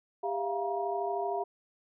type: tone cluster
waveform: sine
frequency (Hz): 399.2 / 667 / 700 / 950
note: G4 / E5 / F5 / A#5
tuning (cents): +32 / +20 / +4 / +33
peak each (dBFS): -34 / -39 / -33 / -37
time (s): 0.23-1.44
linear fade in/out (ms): 10
effects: none